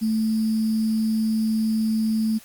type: tone with sample-and-hold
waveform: sine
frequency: 220 Hz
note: A3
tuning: in tune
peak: -19 dBFS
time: 0.01-2.39 s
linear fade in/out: 20 ms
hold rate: 4900 Hz
effects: white hiss -48 dBFS RMS until 2.44 s + Opus 48 kbps